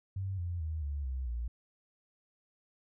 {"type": "tone with pitch steps", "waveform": "sine", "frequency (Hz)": [96.1, 87.11, 78.96, 71.58, 64.88, 58.82], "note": ["G2", "F2", "D#2", "D2", "C2", "A#1"], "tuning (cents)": [-34, -4, 26, -44, -14, 16], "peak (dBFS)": -33, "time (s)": [0.16, 1.48], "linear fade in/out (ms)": 5, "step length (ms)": 220, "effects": []}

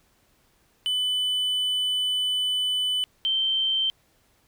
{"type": "tone pair in turn", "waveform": ["triangle", "sine"], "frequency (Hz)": [3000, 3118], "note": ["F#7", "G7"], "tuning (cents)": [23, -10], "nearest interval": "minor second", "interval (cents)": 67, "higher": "second", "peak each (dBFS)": -21, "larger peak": "neither", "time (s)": [[0.86, 3.04], [3.25, 3.9]], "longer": "first", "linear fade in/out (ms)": 0, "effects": ["pink hiss -64 dBFS RMS until 4.47 s"]}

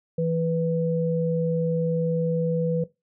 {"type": "tone pair together", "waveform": "sine", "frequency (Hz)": [164.82, 493.9], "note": ["E3", "B4"], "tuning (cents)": [0, 0], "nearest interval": "octave + perfect fifth", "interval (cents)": 1900, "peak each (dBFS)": -24, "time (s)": [0.18, 2.84], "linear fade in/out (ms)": 5, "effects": ["noise-tail reverb RT60 0.2 s tail -17 dB re dry"]}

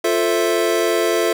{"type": "chord", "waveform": "square", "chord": "F major seventh", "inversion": "none", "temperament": "equal", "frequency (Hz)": [349.2, 440, 523.3, 659.3], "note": ["F4", "A4", "C5", "E5"], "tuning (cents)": [0, 0, 0, 0], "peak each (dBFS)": [-21, -21, -26, -22], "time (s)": [0.04, 1.33], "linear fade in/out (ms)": 5, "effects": []}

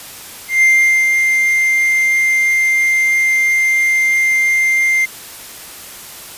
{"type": "tone with ADSR envelope", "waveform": "triangle", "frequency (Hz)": 2099, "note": "C7", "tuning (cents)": 5, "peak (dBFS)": -5, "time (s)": [0.48, 5.06], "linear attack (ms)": 140, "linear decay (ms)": 440, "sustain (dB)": -4, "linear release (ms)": 16, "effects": ["white hiss -33 dBFS RMS until 6.37 s", "resampled to 32000 Hz"]}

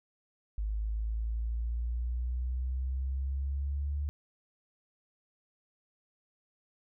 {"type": "exponential sweep", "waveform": "sine", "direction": "up", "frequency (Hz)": [52, 73], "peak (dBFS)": -30, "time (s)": [0.58, 4.09], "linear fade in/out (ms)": 0, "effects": []}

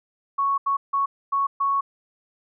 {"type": "tone bursts at uneven times", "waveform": "sine", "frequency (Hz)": 1108.7, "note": "C#6", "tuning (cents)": 0, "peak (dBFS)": -19, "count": 5, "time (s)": [[0.38, 0.58], [0.66, 0.77], [0.93, 1.06], [1.32, 1.47], [1.6, 1.81]], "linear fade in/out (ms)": 10, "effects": []}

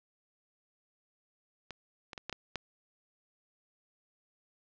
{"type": "clicks", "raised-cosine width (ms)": 0.2, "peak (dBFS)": [-24, -25, -23, -19, -19, -17], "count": 6, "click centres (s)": [1.707, 2.132, 2.178, 2.296, 2.327, 2.557], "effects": ["low-pass 5000 Hz 12 dB/octave"]}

